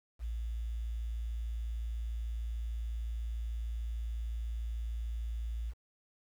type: tone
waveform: sine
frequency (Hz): 56.8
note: A#1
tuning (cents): -44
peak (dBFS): -34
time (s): 0.19-5.74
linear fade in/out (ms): 50
effects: 10-bit